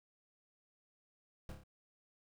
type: noise with echo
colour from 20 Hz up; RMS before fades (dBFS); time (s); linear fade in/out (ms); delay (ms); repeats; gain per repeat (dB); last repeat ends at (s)
brown; -45; 1.49-1.52; 2; 29; 4; -4; 1.636
effects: none